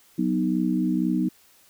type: chord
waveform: sine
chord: B major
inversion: second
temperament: equal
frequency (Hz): 185 / 246.9 / 311.1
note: F#3 / B3 / D#4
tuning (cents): 0 / 0 / 0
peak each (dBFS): -25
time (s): 0.18-1.29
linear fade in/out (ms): 10
effects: white hiss -57 dBFS RMS until 1.69 s